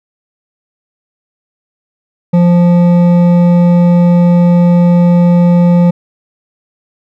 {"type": "tone with hard clipping", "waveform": "sine", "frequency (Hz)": 174.61, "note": "F3", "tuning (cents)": 0, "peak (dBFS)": -6, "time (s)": [2.33, 5.91], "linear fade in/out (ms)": 10, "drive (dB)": 9, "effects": []}